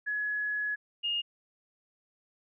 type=tone pair in turn; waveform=sine; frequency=1690 / 2842 Hz; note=G#6 / F7; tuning=+30 / +30 cents; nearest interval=major sixth; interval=900 cents; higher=second; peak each=-29 / -28 dBFS; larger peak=second; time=0.06-0.76 / 1.03-1.22 s; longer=first; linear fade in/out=20 ms; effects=none